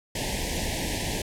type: band-stop noise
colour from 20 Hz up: pink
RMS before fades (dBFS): -29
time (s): 0.15-1.22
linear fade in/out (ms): 5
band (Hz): 960 to 1700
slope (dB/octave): 96
effects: low-pass 11000 Hz 12 dB/octave